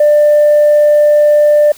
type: tone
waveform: sine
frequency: 594 Hz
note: D5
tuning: 20 cents sharp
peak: -3 dBFS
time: 0-1.72 s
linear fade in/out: 5 ms
effects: tanh soft clip ceiling -2 dBFS + white hiss -38 dBFS RMS until 1.77 s